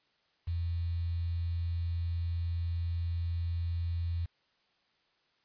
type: tone with quantisation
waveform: sine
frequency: 84.9 Hz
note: F2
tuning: 48 cents flat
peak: -30 dBFS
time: 0.47-4.26 s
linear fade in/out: 10 ms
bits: 9
effects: white hiss -72 dBFS RMS until 5.44 s + resampled to 11025 Hz

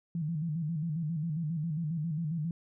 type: tone with vibrato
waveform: sine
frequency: 159.5 Hz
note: D#3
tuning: 43 cents sharp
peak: -30 dBFS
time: 0.15-2.51 s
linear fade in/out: 2 ms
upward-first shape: square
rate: 7.4 Hz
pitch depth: 98 cents each way
effects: none

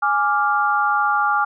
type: chord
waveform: sine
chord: D diminished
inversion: second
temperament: equal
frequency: 830.6 / 1174.7 / 1396.9 Hz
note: Ab5 / D6 / F6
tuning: 0 / 0 / 0 cents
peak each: -20 dBFS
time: 0.02-1.45 s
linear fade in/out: 10 ms
effects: none

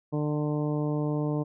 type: harmonic tone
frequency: 149.4 Hz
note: D3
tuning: 30 cents sharp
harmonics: 1 / 2 / 3 / 4 / 5 / 6 / 7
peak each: -28 / -30 / -34 / -37 / -44 / -43 / -45 dBFS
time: 0.12-1.44 s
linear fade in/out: 20 ms
effects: none

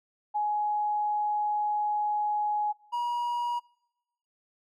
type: tone pair in turn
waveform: sine / triangle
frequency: 838 / 958.7 Hz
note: G#5 / A#5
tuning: +15 / +48 cents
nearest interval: major second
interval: 233 cents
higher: second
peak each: -25 dBFS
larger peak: neither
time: 0.34-2.73 / 2.92-3.6 s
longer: first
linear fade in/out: 20 ms
effects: noise-tail reverb RT60 1.0 s tail -25 dB re dry

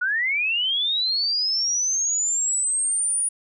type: linear sweep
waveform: sine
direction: up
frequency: 1423 to 9700 Hz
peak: -20 dBFS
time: 0.01-3.29 s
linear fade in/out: 10 ms
effects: none

